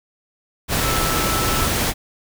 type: tone in noise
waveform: sine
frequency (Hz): 1318.5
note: E6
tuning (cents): 0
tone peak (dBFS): -25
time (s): 0.8-1.7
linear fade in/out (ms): 50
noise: pink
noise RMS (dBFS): -20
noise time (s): 0.68-1.94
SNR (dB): -8
effects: none